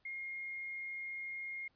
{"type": "tone", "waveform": "sine", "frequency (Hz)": 2137, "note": "C7", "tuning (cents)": 36, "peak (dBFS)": -40, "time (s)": [0.05, 1.68], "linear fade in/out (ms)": 5, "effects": ["pink hiss -75 dBFS RMS until 1.75 s", "resampled to 11025 Hz"]}